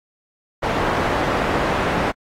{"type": "low-pass noise", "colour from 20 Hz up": "white", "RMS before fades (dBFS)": -21, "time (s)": [0.62, 2.12], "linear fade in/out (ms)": 20, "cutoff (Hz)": 1100, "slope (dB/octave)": 12, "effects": ["AAC 48 kbps"]}